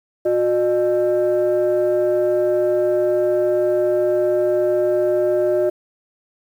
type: tone pair together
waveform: sine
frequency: 361.6 / 607 Hz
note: F#4 / D#5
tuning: -40 / -43 cents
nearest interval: major sixth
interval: 897 cents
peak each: -16 dBFS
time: 0.25-5.7 s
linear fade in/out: 10 ms
effects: tanh soft clip ceiling -11 dBFS + 8-bit